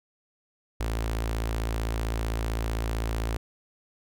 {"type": "tone with notch filter", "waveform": "sawtooth", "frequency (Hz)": 55.6, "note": "A1", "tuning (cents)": 19, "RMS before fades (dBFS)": -29, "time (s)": [0.8, 3.37], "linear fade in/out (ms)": 5, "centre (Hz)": 170, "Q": 1.6, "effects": []}